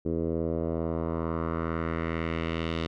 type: tone with low-pass filter sweep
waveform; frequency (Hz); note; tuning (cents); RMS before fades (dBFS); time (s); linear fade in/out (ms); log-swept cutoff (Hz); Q
10% pulse; 82.2; E2; -4; -30; 0.05-2.87; 10; 400 to 3600; 1.9
effects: none